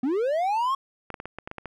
triangle linear sweep, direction up, 238.1 to 1108.7 Hz, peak -20 dBFS, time 0.03-0.75 s, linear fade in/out 5 ms
clicks, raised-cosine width 0.5 ms, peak -20 dBFS, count 9, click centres 1.103 / 1.142 / 1.201 / 1.256 / 1.386 / 1.475 / 1.514 / 1.583 / 1.657 s
effects none

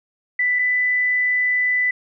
sine tone pair in turn, 1984 / 1992.6 Hz, B6 / B6, +7 / +15 cents, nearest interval unison, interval 8 cents, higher second, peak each -16 dBFS, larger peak neither, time 0.39-0.59 / 0.59-1.91 s, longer second, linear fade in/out 5 ms, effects none

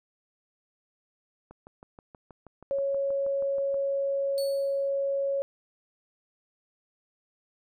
click train, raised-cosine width 1 ms, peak -33 dBFS, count 15, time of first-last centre 1.51-3.743 s, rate 6.27 Hz
sine tone, 553 Hz, C#5, 4 cents flat, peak -25 dBFS, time 2.71-5.42 s, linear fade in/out 0 ms
sawtooth tone with exponential decay, 4435 Hz, C#8, in tune, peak -31 dBFS, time 4.38-4.89 s, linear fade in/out 0 ms, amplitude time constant 110 ms
effects none

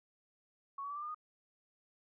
sine tone with pitch steps, 1108.7 / 1132.7 / 1157.1 / 1182.1 / 1207.6 / 1233.7 Hz, C#6 / C#6 / D6 / D6 / D6 / D#6, 0 / +37 / -26 / +11 / +48 / -15 cents, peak -39 dBFS, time 0.78-1.146 s, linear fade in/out 5 ms, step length 61 ms, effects none

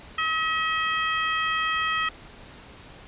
harmonic tone, 639 Hz, D#5, 46 cents sharp, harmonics 2 / 3 / 4 / 5, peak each -26 / -28 / -31 / -31 dBFS, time 0.18-2.09 s, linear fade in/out 5 ms, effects pink hiss -46 dBFS RMS until 3.07 s + resampled to 8000 Hz

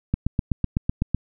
click train, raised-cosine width 5 ms, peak -8 dBFS, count 9, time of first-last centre 0.14-1.146 s, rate 7.95 Hz, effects none

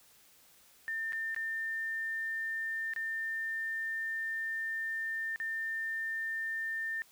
sine tone with dropouts, 1800 Hz, A6, 39 cents sharp, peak -33 dBFS, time 0.88-7.02 s, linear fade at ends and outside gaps 0 ms, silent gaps 1.123-1.131 / 1.346-1.363 / 2.936-2.962 / 5.36-5.4 s, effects white hiss -62 dBFS RMS until 7.11 s

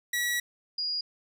sawtooth / sine tone pair in turn, 1932 / 4868 Hz, B6 / D#8, -39 / -39 cents, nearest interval octave + major third, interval 1600 cents, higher second, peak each -23 / -28 dBFS, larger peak first, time 0.13-0.4 / 0.78-1.01 s, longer first, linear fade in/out 5 ms, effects none

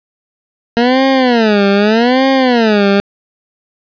20% pulse tone with vibrato, 230.8 Hz, A#3, 17 cents flat, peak -3 dBFS, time 0.77-3 s, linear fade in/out 0 ms, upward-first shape sine, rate 0.82 Hz, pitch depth 260 cents each way, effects resampled to 11025 Hz + 7-bit

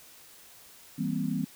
sine chord, C dominant seventh, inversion first, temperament just, 163.52 / 196.22 / 235.5 / 261.6 Hz, E3 / G3 / Bb3 / C4, -14 / +2 / +18 / 0 cents, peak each -33 dBFS, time 0.98-1.45 s, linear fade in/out 10 ms, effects white hiss -53 dBFS RMS until 1.55 s

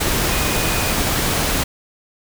sine tone in noise, 2480 Hz, D#7, 6 cents flat, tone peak -29 dBFS, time 0.3-0.93 s, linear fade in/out 10 ms, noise pink, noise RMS -19 dBFS, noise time 0-1.64 s, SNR -13 dB, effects none

